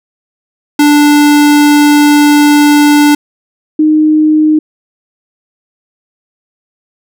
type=tone pair in turn; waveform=square / sine; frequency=293.7 / 308.1 Hz; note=D4 / D#4; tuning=0 / -17 cents; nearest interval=minor second; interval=83 cents; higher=second; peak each=-4 dBFS; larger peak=neither; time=0.79-3.15 / 3.79-4.59 s; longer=first; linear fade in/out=5 ms; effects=none